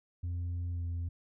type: tone with pitch glide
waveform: sine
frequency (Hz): 87.31 to 85.61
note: F2 to F2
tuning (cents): 0 to -34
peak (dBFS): -30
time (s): 0.23-1.09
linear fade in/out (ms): 10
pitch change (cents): -34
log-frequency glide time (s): 0.71-0.82
effects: tanh soft clip ceiling -32 dBFS